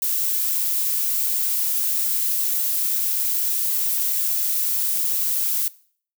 violet noise, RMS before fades -22 dBFS, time 0.02-5.68 s, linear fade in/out 2 ms, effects noise-tail reverb RT60 0.5 s tail -20 dB re dry

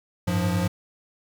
square tone cluster, 96.9 / 107.2 / 176.8 Hz, G2 / A2 / F3, -20 / -45 / +22 cents, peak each -27 / -30 / -25 dBFS, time 0.27-0.68 s, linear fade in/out 10 ms, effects 10-bit

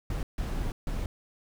brown noise bursts at uneven times, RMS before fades -31 dBFS, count 3, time 0.1-0.23 / 0.38-0.72 / 0.87-1.06 s, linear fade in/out 2 ms, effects none

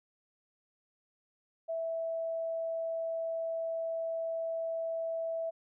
sine tone, 657 Hz, E5, 6 cents flat, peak -32 dBFS, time 1.68-5.51 s, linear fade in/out 20 ms, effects none

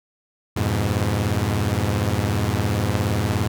sawtooth chord, F diminished, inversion none, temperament equal with one note detuned, 86.7 / 103.83 / 123.47 Hz, F2 / Ab2 / Cb3, -12 / 0 / 0 cents, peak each -21 / -18 / -22 dBFS, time 0.56-3.48 s, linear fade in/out 10 ms, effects none

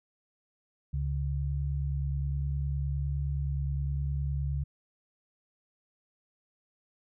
sine tone pair together, 70.32 / 140 Hz, C#2 / C#3, +25 / +18 cents, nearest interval octave, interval 1193 cents, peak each -30 / -32 dBFS, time 0.93-4.64 s, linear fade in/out 10 ms, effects none

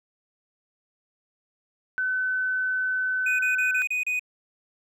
sine tone, 1514 Hz, F#6, 39 cents sharp, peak -23 dBFS, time 1.98-3.82 s, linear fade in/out 0 ms
triangle tone bursts, 2489 Hz, D#7, in tune, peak -22 dBFS, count 6, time 3.26-4.195 s, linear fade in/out 5 ms, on 130 ms, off 31 ms
effects none

